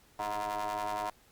30% pulse ring-modulated tone, 103.83 Hz, G#2, in tune, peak -27 dBFS, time 0.19-1.1 s, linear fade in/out 5 ms, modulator 836 Hz, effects pink hiss -63 dBFS RMS until 1.31 s + Opus 48 kbps

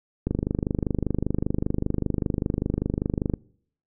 click train, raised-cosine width 3 ms, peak -11 dBFS, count 78, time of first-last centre 0.27-3.338 s, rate 25.1 Hz, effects noise-tail reverb RT60 0.6 s tail -23 dB re dry

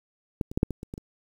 clicks, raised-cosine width 3 ms, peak -13 / -24 / -11 / -6 / -18 / -24 / -22 / -25 dBFS, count 8, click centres 0.412 / 0.515 / 0.575 / 0.631 / 0.707 / 0.831 / 0.939 / 0.979 s, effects 8-bit

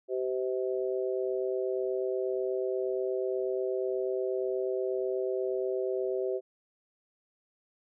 harmonic tone, 128.3 Hz, C3, 34 cents flat, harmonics 3 / 4 / 5, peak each -30 / -34 / -37 dBFS, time 0.08-6.41 s, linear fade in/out 50 ms, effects none

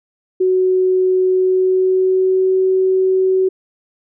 sine tone with pitch glide, 371.5 to 376.5 Hz, F#4 to F#4, +7 to +30 cents, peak -11 dBFS, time 0.4-3.49 s, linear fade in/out 10 ms, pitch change +23 cents, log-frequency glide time 1.27-2.57 s, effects none

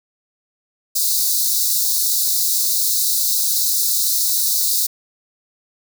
white high-pass noise, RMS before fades -18 dBFS, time 0.95-4.87 s, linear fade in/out 10 ms, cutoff 3800 Hz, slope 96 dB/octave, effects none

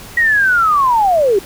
sine linear sweep, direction down, 1919 to 369.6 Hz, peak -9 dBFS, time 0.17-1.39 s, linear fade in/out 5 ms, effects pink hiss -34 dBFS RMS until 1.45 s

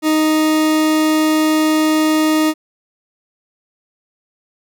40% pulse tone, 311.1 Hz, D#4, in tune, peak -11 dBFS, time 0.02-2.54 s, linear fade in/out 50 ms, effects none

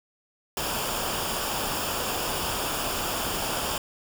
pink noise with comb filter, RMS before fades -29 dBFS, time 0.57-3.78 s, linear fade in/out 2 ms, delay 0.49 ms, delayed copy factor -0.6, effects none

